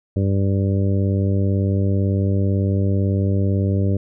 harmonic tone, 98 Hz, G2, in tune, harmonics 1 / 2 / 3 / 4 / 5 / 6, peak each -17 / -23 / -27 / -29 / -31 / -33 dBFS, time 0.16-3.97 s, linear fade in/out 5 ms, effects none

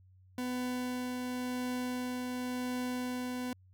40% pulse tone with tremolo, 250 Hz, B3, 21 cents sharp, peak -32 dBFS, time 0.38-3.53 s, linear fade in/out 2 ms, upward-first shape triangle, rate 0.93 Hz, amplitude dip 25%, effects added 93 Hz sine -58 dBFS peak until 3.73 s

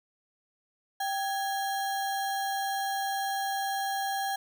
sine tone with sample-and-hold, 784 Hz, G5, in tune, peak -28 dBFS, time 1-4.36 s, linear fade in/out 5 ms, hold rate 2450 Hz, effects none

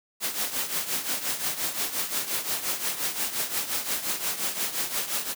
white noise with tremolo, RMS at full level -26 dBFS, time 0.2-5.35 s, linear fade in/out 50 ms, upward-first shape triangle, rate 5.7 Hz, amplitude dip 75%, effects high-pass 150 Hz 12 dB/octave

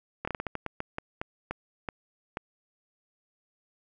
slowing click train, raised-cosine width 0.5 ms, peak -17 dBFS, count 14, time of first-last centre 0.25-2.371 s, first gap 25 ms, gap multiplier 1.28, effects none

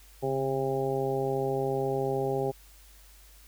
harmonic tone with a mistuned harmonic, 134 Hz, C3, 42 cents sharp, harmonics 1 / 2 / 3 / 4 / 5 / 6, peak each -34 / -38 / -29 / -34 / -38 / -35 dBFS, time 0.22-2.52 s, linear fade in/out 20 ms, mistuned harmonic 1, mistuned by +35 cents, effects added 50 Hz sine -53 dBFS peak until 3.47 s + white hiss -57 dBFS RMS until 3.47 s

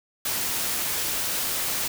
white noise, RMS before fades -27 dBFS, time 0.25-1.88 s, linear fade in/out 5 ms, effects none

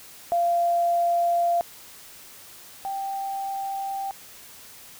sine tone pair in turn, 690 / 784 Hz, F5 / G5, -21 / 0 cents, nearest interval major second, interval 221 cents, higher second, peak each -19 / -27 dBFS, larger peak first, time 0.32-1.61 / 2.85-4.11 s, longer first, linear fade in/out 0 ms, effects white hiss -46 dBFS RMS until 4.99 s

